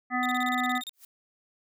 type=harmonic tone; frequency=250 Hz; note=B3; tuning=21 cents sharp; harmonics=1 / 3 / 5 / 7 / 8; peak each=-30 / -30 / -31 / -35 / -32 dBFS; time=0.1-0.82 s; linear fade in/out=50 ms
type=tone bursts; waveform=40% pulse; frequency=3675 Hz; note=A#7; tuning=25 cents flat; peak=-34 dBFS; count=12; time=0.23-0.894 s; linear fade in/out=0 ms; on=26 ms; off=32 ms
type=noise with exponential growth; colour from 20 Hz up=blue; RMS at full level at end=-44 dBFS; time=0.93-1.05 s; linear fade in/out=5 ms; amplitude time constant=26 ms
effects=none